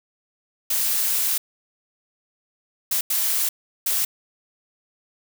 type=noise bursts at uneven times; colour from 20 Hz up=blue; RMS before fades=-22 dBFS; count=4; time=0.7-1.38 / 2.91-3.01 / 3.1-3.49 / 3.86-4.05 s; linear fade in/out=5 ms; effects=none

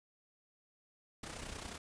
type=noise with amplitude modulation; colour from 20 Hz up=pink; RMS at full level=-43 dBFS; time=1.23-1.78 s; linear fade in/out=5 ms; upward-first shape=sine; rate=31.1 Hz; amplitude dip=60%; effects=resampled to 22050 Hz

